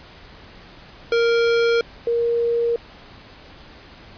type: tone pair in turn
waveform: square / sine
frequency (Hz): 466.2 / 469.2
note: A#4 / A#4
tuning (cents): 0 / +11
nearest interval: unison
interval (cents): 11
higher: second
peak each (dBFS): -16 / -17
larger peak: first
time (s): 1.12-1.81 / 2.07-2.76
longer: neither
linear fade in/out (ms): 2
effects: pink hiss -44 dBFS RMS until 4.17 s + resampled to 11025 Hz